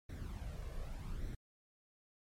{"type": "noise with flanger", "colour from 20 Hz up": "brown", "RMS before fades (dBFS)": -43, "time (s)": [0.09, 1.35], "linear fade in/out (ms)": 5, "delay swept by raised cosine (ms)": [0.51, 1.81], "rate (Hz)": 0.84, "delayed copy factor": 0.6, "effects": ["MP3 64 kbps"]}